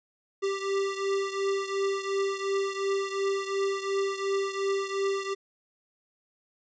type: beating tone pair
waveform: square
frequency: 392 / 394.8 Hz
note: G4 / G4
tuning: 0 / +12 cents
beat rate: 2.8 Hz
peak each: -29 / -33 dBFS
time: 0.42-5.35 s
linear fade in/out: 20 ms
effects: resampled to 16000 Hz